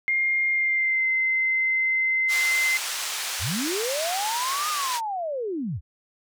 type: tone with pitch glide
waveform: sine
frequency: 2120 to 2068 Hz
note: C7 to C7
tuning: +22 to -21 cents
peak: -20 dBFS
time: 0.08-2.77 s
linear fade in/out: 0 ms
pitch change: -43 cents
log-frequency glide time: 0.51-1.07 s
type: band-pass noise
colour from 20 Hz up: white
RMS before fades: -30 dBFS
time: 2.28-5.01 s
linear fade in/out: 50 ms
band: 870 to 7500 Hz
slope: 12 dB/octave
type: linear two-way sweep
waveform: sine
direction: up then down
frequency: 58.5 to 1244.5 to 58.5 Hz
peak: -26 dBFS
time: 3.39-5.81 s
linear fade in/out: 50 ms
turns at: 4.69 s
effects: none